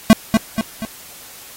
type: tone with echo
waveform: square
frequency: 221.4 Hz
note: A3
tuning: 11 cents sharp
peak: -4 dBFS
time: 0.1-0.13 s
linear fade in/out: 0 ms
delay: 240 ms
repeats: 3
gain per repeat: -6 dB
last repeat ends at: 0.85 s
effects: white hiss -39 dBFS RMS until 1.56 s + AAC 48 kbps